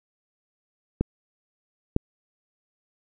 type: clicks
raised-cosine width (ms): 3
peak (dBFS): -9 / -7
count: 2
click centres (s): 1.01 / 1.964
effects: none